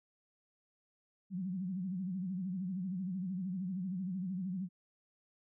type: tone with vibrato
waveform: sine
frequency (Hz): 185.3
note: F#3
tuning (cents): +3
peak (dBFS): -35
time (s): 1.3-4.69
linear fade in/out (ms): 50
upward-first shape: sine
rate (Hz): 13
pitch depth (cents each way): 110
effects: none